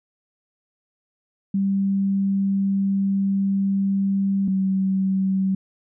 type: tone pair in turn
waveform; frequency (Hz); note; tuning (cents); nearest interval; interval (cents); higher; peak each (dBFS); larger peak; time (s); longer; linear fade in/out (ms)
sine; 196 / 191.41; G3 / G3; 0 / -41; unison; 41; first; -18; neither; 1.54-4.48 / 4.48-5.55; first; 5
effects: none